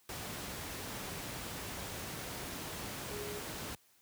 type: tone in noise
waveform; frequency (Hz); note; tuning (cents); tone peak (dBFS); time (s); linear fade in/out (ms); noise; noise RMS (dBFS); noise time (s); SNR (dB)
sine; 414.8; G#4; -2; -42; 3.11-3.4; 2; pink; -42; 0.09-3.75; -3
effects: white hiss -68 dBFS RMS until 4.01 s + high-pass 60 Hz 12 dB/octave